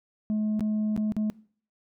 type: tone with dropouts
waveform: sine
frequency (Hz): 213.7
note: G#3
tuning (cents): +50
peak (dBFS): -21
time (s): 0.3-1.3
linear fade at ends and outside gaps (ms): 0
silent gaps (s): 0.595-0.607 / 0.964-0.976 / 1.121-1.166
effects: noise-tail reverb RT60 0.5 s tail -24 dB re dry + tanh soft clip ceiling -23 dBFS